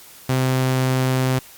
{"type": "tone", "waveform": "sawtooth", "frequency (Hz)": 129.8, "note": "C3", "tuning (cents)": -13, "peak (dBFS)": -13, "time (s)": [0.29, 1.39], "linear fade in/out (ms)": 5, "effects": ["white hiss -44 dBFS RMS until 1.57 s", "Opus 48 kbps"]}